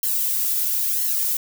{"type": "noise with flanger", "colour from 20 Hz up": "violet", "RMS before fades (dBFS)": -22, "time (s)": [0.03, 1.37], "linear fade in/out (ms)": 2, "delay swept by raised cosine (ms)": [0.82, 2.82], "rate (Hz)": 1, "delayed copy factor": -0.7, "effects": []}